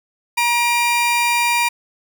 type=tone pair together; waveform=40% pulse; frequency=950 / 2390 Hz; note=A#5 / D7; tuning=+33 / +30 cents; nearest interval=octave + major third; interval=1597 cents; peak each=-17 dBFS; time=0.37-1.69 s; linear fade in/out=10 ms; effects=none